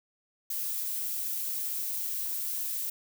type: noise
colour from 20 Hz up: violet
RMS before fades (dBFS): -33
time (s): 0.5-2.9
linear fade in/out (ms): 5
effects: none